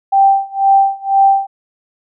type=tone with tremolo; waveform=sine; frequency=784 Hz; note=G5; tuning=in tune; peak=-5 dBFS; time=0.12-1.47 s; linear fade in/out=10 ms; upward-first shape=sine; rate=2 Hz; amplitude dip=95%; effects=none